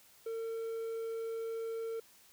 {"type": "tone", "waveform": "triangle", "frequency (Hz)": 453.4, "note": "A#4", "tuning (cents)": -48, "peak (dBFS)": -34, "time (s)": [0.26, 2], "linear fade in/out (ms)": 5, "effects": ["white hiss -62 dBFS RMS until 2.32 s"]}